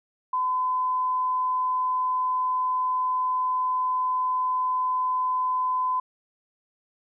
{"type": "tone", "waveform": "sine", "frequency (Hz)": 1015, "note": "B5", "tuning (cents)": 47, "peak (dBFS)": -22, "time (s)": [0.33, 6], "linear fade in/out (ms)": 5, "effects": []}